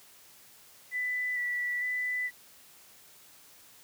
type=tone with vibrato; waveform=sine; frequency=1975.5 Hz; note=B6; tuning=in tune; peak=-29 dBFS; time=0.91-2.31 s; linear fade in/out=50 ms; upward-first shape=square; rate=1.1 Hz; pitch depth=15 cents each way; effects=white hiss -56 dBFS RMS until 3.83 s + high-pass 60 Hz 12 dB/octave